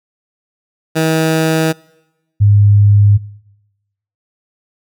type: tone pair in turn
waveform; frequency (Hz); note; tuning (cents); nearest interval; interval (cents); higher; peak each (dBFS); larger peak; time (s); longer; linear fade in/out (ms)
15% pulse / sine; 160 / 102.43; D#3 / G#2; +49 / -23; minor sixth; 772; first; -5; neither; 0.95-1.73 / 2.4-3.18; neither; 20
effects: noise-tail reverb RT60 1.0 s tail -24 dB re dry